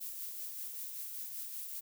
violet noise with tremolo, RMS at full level -41 dBFS, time 0-1.81 s, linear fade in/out 20 ms, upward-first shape triangle, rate 5.2 Hz, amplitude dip 40%, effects none

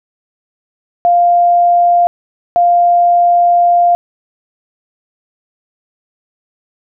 sine tone bursts at uneven times, 698.5 Hz, F5, in tune, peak -6 dBFS, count 2, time 1.05-2.07 / 2.56-3.95 s, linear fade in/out 0 ms, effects none

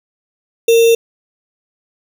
sine tone with sample-and-hold, 460.8 Hz, A#4, 20 cents flat, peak -6 dBFS, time 0.68-0.95 s, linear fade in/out 5 ms, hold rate 3150 Hz, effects none

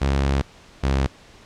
sawtooth tone pair in turn, 68.7 / 67.52 Hz, C#2 / C#2, -15 / -45 cents, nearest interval unison, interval 30 cents, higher first, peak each -14 dBFS, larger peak neither, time 0.01-0.42 / 0.83-1.07 s, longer first, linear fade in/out 10 ms, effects pink hiss -48 dBFS RMS until 1.45 s + low-pass 6000 Hz 12 dB/octave

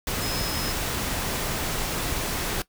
sine tone in noise, 5130 Hz, E8, 48 cents flat, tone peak -33 dBFS, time 0.22-0.72 s, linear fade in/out 2 ms, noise pink, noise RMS -28 dBFS, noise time 0.07-2.62 s, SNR -8 dB, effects noise-tail reverb RT60 0.1 s tail -18 dB re dry

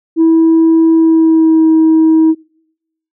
sine tone with pitch glide, 325.9 to 319.6 Hz, E4 to D#4, -20 to +47 cents, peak -3 dBFS, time 0.16-2.35 s, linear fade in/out 50 ms, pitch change -33 cents, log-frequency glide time 0.93-1.68 s, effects noise-tail reverb RT60 0.8 s tail -26 dB re dry + tanh soft clip ceiling -3 dBFS

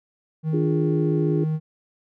triangle tone with pitch glide, 157.5 to 156.32 Hz, D#3 to D#3, +21 to +8 cents, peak -19 dBFS, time 0.43-1.6 s, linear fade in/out 50 ms, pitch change -13 cents, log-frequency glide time 0.62-1.44 s
sine chord, D diminished, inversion none, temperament equal, 293.7 / 349.2 / 415.3 Hz, D4 / F4 / Ab4, 0 / 0 / 0 cents, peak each -26 dBFS, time 0.53-1.44 s, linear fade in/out 5 ms
effects none

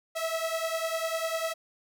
sawtooth beating tone pair, 647 / 657 Hz, E5 / E5, -32 / -6 cents, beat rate 10 Hz, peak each -28 dBFS, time 0.15-1.54 s, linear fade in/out 20 ms, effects none

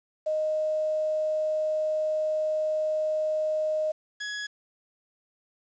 sine / sawtooth tone pair in turn, 620 / 1678.3 Hz, D#5 / G#6, -6 / +18 cents, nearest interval octave + perfect fourth, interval 1724 cents, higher second, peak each -24 / -28 dBFS, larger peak first, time 0.26-3.92 / 4.2-4.47 s, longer first, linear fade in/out 10 ms, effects resampled to 16000 Hz + 9-bit

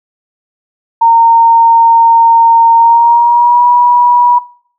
sine tone with pitch glide, 920 to 969.7 Hz, A#5 to B5, -23 to -32 cents, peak -3 dBFS, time 1.01-4.39 s, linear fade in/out 10 ms, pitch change +91 cents, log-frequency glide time 2.75-3.65 s, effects noise-tail reverb RT60 0.5 s tail -20 dB re dry

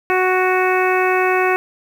harmonic tone, 370 Hz, F#4, in tune, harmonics 1 / 2 / 3 / 4 / 5 / 6 / 7, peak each -17 / -20 / -22 / -23 / -24 / -25 / -25 dBFS, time 0.1-1.56 s, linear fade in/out 0 ms, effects 7-bit

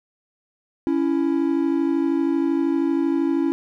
triangle tone pair together, 279 / 331.8 Hz, C#4 / E4, +11 / +11 cents, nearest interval minor third, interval 300 cents, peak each -19 dBFS, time 0.87-3.52 s, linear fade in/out 0 ms, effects none

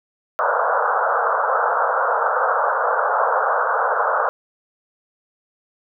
white band-pass noise, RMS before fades -19 dBFS, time 0.39-4.29 s, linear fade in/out 0 ms, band 460 to 1500 Hz, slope 96 dB/octave, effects none

